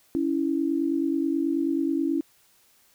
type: tone pair together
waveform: sine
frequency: 279.8 / 329.1 Hz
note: C#4 / E4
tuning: +16 / -3 cents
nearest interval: minor third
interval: 281 cents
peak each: -25 dBFS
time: 0.15-2.21 s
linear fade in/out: 0 ms
effects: white hiss -61 dBFS RMS until 2.94 s